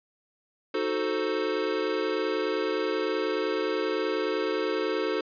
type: chord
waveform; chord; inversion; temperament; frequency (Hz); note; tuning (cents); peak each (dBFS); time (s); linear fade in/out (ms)
square; D# diminished seventh; none; equal; 311.1 / 370 / 440 / 523.3; D#4 / F#4 / A4 / C5; 0 / 0 / 0 / 0; -34 / -32 / -30 / -34; 0.74-5.21; 5
effects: resampled to 11025 Hz